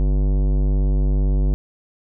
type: tone with tanh clipping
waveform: sine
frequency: 48.93 Hz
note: G1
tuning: 2 cents flat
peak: -17 dBFS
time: 0-1.54 s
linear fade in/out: 0 ms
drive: 17 dB
effects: none